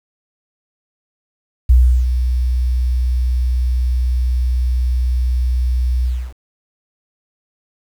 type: tone with ADSR envelope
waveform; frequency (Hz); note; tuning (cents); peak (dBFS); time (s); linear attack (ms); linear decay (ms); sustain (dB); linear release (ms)
sine; 62; B1; +7; -4; 1.69-6.34; 11; 350; -9; 290
effects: tanh soft clip ceiling 0 dBFS + 7-bit